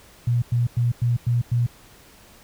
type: tone bursts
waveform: sine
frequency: 120 Hz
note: B2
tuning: 49 cents flat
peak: -17 dBFS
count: 6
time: 0.27-1.665 s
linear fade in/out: 5 ms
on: 150 ms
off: 99 ms
effects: pink hiss -50 dBFS RMS until 2.43 s